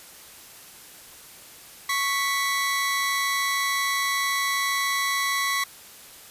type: tone pair together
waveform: sawtooth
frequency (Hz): 1108.7 / 1975.5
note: C#6 / B6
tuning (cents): 0 / 0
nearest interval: minor seventh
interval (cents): 1000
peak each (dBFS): -22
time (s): 1.89-5.64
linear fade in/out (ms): 5
effects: white hiss -46 dBFS RMS until 6.3 s + resampled to 32000 Hz